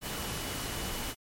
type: tone in noise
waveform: sine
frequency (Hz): 2960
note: F#7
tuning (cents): 0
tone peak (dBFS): -46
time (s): 0.01-1.15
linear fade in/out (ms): 50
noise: pink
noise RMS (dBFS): -36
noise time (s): 0.01-1.15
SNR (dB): -13
effects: MP3 64 kbps